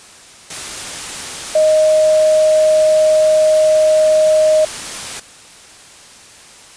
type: tone in noise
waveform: sine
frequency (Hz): 622.3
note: D#5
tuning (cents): 0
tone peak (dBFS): -8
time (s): 1.55-4.65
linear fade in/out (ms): 5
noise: white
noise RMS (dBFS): -26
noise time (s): 0.5-5.2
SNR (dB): +15
effects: white hiss -40 dBFS RMS until 6.76 s + resampled to 22050 Hz